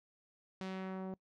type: tone with low-pass filter sweep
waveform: sawtooth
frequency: 188.9 Hz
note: F#3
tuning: 36 cents sharp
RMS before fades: -42 dBFS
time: 0.61-1.14 s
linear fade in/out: 0 ms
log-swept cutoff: 5200 to 670 Hz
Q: 0.94
effects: noise-tail reverb RT60 0.1 s tail -24 dB re dry